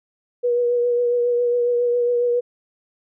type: tone with vibrato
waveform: sine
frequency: 483.1 Hz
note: B4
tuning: 38 cents flat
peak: -16 dBFS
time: 0.43-2.41 s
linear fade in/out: 20 ms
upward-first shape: triangle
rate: 7.3 Hz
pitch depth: 25 cents each way
effects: none